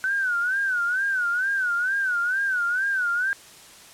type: tone with vibrato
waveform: sine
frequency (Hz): 1500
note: F#6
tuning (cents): +23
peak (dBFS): -21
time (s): 0.04-3.33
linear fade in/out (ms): 0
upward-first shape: sine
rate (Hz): 2.2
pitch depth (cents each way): 130
effects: white hiss -47 dBFS RMS until 3.93 s + low-pass 10000 Hz 12 dB/octave